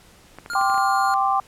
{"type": "clicks", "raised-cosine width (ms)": 0.5, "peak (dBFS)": -22, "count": 7, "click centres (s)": [0.386, 0.461, 0.535, 0.613, 0.699, 0.744, 0.779]}
{"type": "tone", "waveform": "square", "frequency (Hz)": 1412, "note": "F6", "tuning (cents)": 19, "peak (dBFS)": -27, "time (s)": [0.5, 1.14], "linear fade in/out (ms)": 0}
{"type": "chord", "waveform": "sine", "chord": "G suspended fourth", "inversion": "none", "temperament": "equal", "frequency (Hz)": [784, 1046.5, 1174.7], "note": ["G5", "C6", "D6"], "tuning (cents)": [0, 0, 0], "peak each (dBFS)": [-20, -24, -22], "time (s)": [0.55, 1.4], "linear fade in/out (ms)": 2}
{"effects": ["pink hiss -51 dBFS RMS until 1.47 s", "low-pass 12000 Hz 12 dB/octave"]}